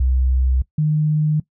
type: tone pair in turn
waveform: sine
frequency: 64.2 / 152.69 Hz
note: C2 / D#3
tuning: -32 / -32 cents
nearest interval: octave + minor third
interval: 1500 cents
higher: second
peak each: -14 dBFS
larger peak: neither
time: 0-0.62 / 0.78-1.4 s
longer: neither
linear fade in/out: 5 ms
effects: noise-tail reverb RT60 0.1 s tail -19 dB re dry